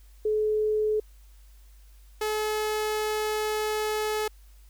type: tone pair in turn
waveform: sine / sawtooth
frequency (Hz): 428.3 / 428.3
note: A4 / A4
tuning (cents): -47 / -47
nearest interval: unison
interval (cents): 0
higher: neither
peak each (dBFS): -22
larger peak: neither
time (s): 0.25-1 / 2.21-4.28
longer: second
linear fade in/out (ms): 5
effects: added 50 Hz sine -49 dBFS peak until 4.69 s + white hiss -63 dBFS RMS until 4.69 s